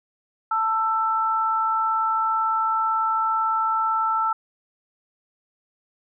sine tone pair together, 887 / 1329 Hz, A5 / E6, +14 / +14 cents, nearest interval perfect fifth, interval 700 cents, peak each -24 / -21 dBFS, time 0.51-4.33 s, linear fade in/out 5 ms, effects none

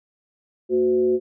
sine tone with frequency modulation, 370 Hz, F#4, in tune, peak -16 dBFS, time 0.69-1.2 s, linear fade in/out 50 ms, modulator 141 Hz, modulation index 0.5, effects none

